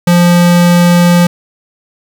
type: tone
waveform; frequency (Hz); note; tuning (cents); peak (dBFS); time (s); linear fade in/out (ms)
square; 174.61; F3; 0; -5; 0.07-1.27; 5
effects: 7-bit